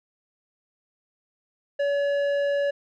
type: tone with low-pass filter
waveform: square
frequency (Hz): 568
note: C#5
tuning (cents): +42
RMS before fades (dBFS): -24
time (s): 1.79-2.71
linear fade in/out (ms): 10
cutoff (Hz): 2000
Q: 0.64
effects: none